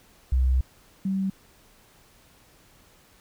sine tone pair in turn, 64.2 / 192.38 Hz, C2 / G3, -32 / -32 cents, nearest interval octave + perfect fifth, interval 1900 cents, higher second, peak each -18 / -23 dBFS, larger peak first, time 0.32-0.61 / 1.05-1.3 s, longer first, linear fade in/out 5 ms, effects pink hiss -57 dBFS RMS until 3.2 s

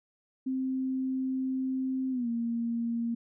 sine tone with pitch glide, 261.6 to 233.1 Hz, C4 to A#3, 0 to 0 cents, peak -28 dBFS, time 0.46-3.15 s, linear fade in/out 10 ms, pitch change -200 cents, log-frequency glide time 2.11-2.28 s, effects none

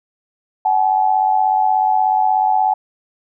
sine tone pair together, 755.4 / 852 Hz, F#5 / G#5, +36 / +44 cents, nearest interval major second, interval 208 cents, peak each -15 dBFS, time 0.65-2.74 s, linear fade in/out 5 ms, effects none

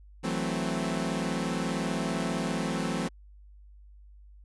sawtooth chord, F# half-diminished seventh, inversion third, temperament equal, 164.81 / 185 / 220 / 261.6 Hz, E3 / F#3 / A3 / C4, 0 / 0 / 0 / 0 cents, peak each -30 dBFS, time 0.23-3.09 s, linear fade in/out 20 ms, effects added 50 Hz sine -49 dBFS peak until 4.44 s + resampled to 24000 Hz

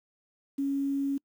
sine tone with quantisation, 277.2 Hz, C#4, in tune, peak -26 dBFS, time 0.58-1.18 s, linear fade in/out 10 ms, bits 9, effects noise-tail reverb RT60 0.1 s tail -26 dB re dry

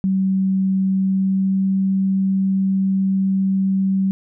sine tone with pitch glide, 191 to 192.33 Hz, G3 to G3, -45 to -33 cents, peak -15 dBFS, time 0.04-4.11 s, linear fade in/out 0 ms, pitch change +12 cents, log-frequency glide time 0.86-1.69 s, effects none

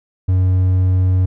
triangle tone, 92.5 Hz, F#2, in tune, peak -9 dBFS, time 0.28-1.26 s, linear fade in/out 10 ms, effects none

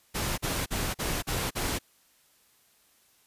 pink noise bursts, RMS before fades -30 dBFS, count 6, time 0.14-1.79 s, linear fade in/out 20 ms, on 240 ms, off 42 ms, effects white hiss -64 dBFS RMS until 3.26 s + resampled to 32000 Hz

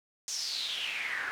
pink noise with band-pass filter sweep, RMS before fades -35 dBFS, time 0.28-1.31 s, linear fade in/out 0 ms, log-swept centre 6200 to 1500 Hz, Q 5.8, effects none

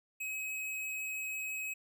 square tone, 2549 Hz, D#7, 41 cents sharp, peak -37 dBFS, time 0.2-1.74 s, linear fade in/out 10 ms, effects none

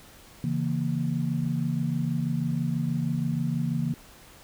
sine chord, A# diminished, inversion first, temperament equal, 138.59 / 164.81 / 233.1 Hz, C#3 / E3 / A#3, 0 / 0 / 0 cents, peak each -29 / -28 / -30 dBFS, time 0.44-3.94 s, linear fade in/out 2 ms, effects pink hiss -51 dBFS RMS until 4.43 s

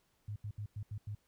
sine tone bursts at uneven times, 104.1 Hz, G#2, 5 cents sharp, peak -38 dBFS, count 6, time 0.28-0.36 / 0.44-0.51 / 0.58-0.66 / 0.76-0.83 / 0.91-0.98 / 1.07-1.15 s, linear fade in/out 5 ms, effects pink hiss -75 dBFS RMS until 1.27 s

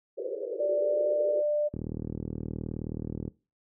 pink band-pass noise, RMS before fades -34 dBFS, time 0.17-1.42 s, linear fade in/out 20 ms, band 360 to 560 Hz, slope 96 dB/octave
sine tone with pitch glide, 587.3 to 594.5 Hz, D5 to D5, 0 to +21 cents, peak -24 dBFS, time 0.59-1.69 s, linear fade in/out 20 ms, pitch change +21 cents, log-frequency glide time 0.82-0.96 s
click train, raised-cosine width 3 ms, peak -21 dBFS, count 61, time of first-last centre 1.74-3.278 s, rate 39 Hz
effects noise-tail reverb RT60 0.3 s tail -20 dB re dry + high-pass 60 Hz 12 dB/octave

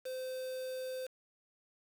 triangle tone with quantisation, 516 Hz, C5, 24 cents flat, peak -36 dBFS, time 0.05-1.07 s, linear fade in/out 10 ms, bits 8, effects none

